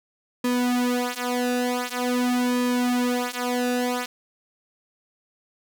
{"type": "tone with flanger", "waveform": "sawtooth", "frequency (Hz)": 246.9, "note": "B3", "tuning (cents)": 0, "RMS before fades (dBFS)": -24, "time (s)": [0.44, 4.06], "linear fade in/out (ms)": 5, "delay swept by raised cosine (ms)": [1.4, 5], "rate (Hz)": 0.46, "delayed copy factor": -0.95, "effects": []}